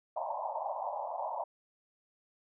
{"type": "band-pass noise", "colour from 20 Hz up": "white", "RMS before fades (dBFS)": -37, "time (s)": [0.16, 1.44], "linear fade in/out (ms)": 5, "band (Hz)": [570, 1000], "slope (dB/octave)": 96, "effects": []}